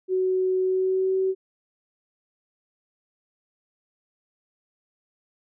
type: tone with pitch glide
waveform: sine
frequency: 372.8 to 379.5 Hz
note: F#4 to F#4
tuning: +13 to +44 cents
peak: -20 dBFS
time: 0.08-1.35 s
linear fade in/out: 50 ms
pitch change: +31 cents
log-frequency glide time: 0.61-1.17 s
effects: none